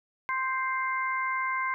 harmonic tone, 523.3 Hz, C5, in tune, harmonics 2 / 3 / 4, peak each -29 / -34 / -32 dBFS, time 0.29-1.74 s, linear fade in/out 0 ms, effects none

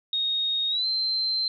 sine tone with pitch glide, 3729 to 4114 Hz, A#7 to C8, 0 to -30 cents, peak -23 dBFS, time 0.13-1.48 s, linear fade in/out 2 ms, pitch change +170 cents, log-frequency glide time 0.69-0.86 s, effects none

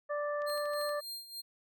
harmonic tone, 587 Hz, D5, 1 cent flat, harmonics 1 / 2 / 3, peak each -33 / -39 / -43 dBFS, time 0.09-1.01 s, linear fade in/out 20 ms
click train, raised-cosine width 0.2 ms, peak -37 dBFS, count 7, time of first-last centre 0.42-0.892 s, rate 12.7 Hz
sawtooth tone with tremolo, 4200 Hz, C8, 6 cents sharp, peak -36 dBFS, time 0.46-1.42 s, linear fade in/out 20 ms, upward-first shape sine, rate 3.4 Hz, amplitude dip 75%
effects none

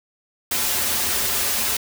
white noise with comb filter, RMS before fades -22 dBFS, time 0.51-1.77 s, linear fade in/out 5 ms, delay 6.3 ms, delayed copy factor -0.9, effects none

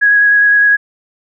sine tone with vibrato, 1661.2 Hz, G#6, in tune, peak -6 dBFS, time 0.01-0.77 s, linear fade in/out 20 ms, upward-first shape square, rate 9.8 Hz, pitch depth 9 cents each way, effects none

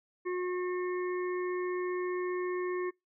harmonic tone, 361.5 Hz, F#4, 40 cents flat, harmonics 1 / 3 / 5 / 6, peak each -31 / -41 / -45 / -47 dBFS, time 0.25-2.91 s, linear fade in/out 20 ms, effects noise-tail reverb RT60 0.2 s tail -26 dB re dry

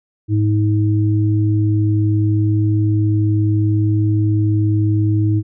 sine tone pair together, 105.98 / 317.2 Hz, G#2 / D#4, +36 / +33 cents, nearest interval octave + perfect fifth, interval 1897 cents, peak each -13 / -19 dBFS, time 0.28-5.43 s, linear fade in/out 50 ms, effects none

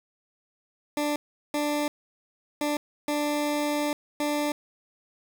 20% pulse tone bursts at uneven times, 294.9 Hz, D4, 7 cents sharp, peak -20 dBFS, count 5, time 0.97-1.16 / 1.54-1.88 / 2.61-2.77 / 3.08-3.93 / 4.2-4.52 s, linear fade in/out 2 ms, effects 9-bit

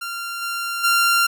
sawtooth tone with level steps, 1384 Hz, F6, 16 cents flat, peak -23 / -20 / -11 dBFS, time 0.01-1.27 s, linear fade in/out 10 ms, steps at 0.41 / 0.83 s, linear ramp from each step 20 ms, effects none

